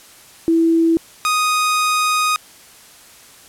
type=tone pair in turn; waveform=sine / sawtooth; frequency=329.6 / 1244.4 Hz; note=E4 / D#6; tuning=0 / 0 cents; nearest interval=octave + major seventh; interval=2300 cents; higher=second; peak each=-11 dBFS; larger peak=neither; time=0.48-0.97 / 1.25-2.36 s; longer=second; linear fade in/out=0 ms; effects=white hiss -44 dBFS RMS until 3.48 s + low-pass 12000 Hz 12 dB/octave